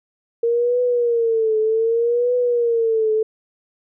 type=tone with vibrato; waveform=sine; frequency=463.2 Hz; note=A#4; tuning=11 cents flat; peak=-15 dBFS; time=0.43-3.23 s; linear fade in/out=5 ms; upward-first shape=triangle; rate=0.65 Hz; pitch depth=120 cents each way; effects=none